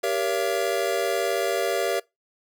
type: chord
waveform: square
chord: G diminished seventh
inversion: none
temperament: just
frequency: 392 / 470.4 / 564.5 / 677.4 Hz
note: G4 / Bb4 / Db5 / Fb5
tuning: 0 / +16 / +31 / +47 cents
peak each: -29 dBFS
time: 0.03-2 s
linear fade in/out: 10 ms
effects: noise-tail reverb RT60 0.2 s tail -23 dB re dry